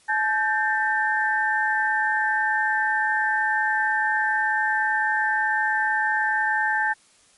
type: tone cluster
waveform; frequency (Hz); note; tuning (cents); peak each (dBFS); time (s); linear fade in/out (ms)
sine; 858 / 1569 / 1799; A5 / G6 / A6; -44 / +1 / +38; -24; 0.08-6.94; 20
effects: white hiss -57 dBFS RMS until 7.37 s + MP3 48 kbps